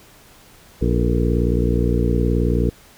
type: harmonic tone with a mistuned harmonic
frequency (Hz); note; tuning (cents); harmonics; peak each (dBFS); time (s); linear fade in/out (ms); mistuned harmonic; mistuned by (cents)
59.1; A#1; +24; 1 / 2 / 3 / 4 / 5 / 6 / 7 / 8; -19 / -22 / -24 / -25 / -26 / -27 / -27 / -28; 0.81-2.7; 10; 7; +87
effects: pink hiss -48 dBFS RMS until 2.97 s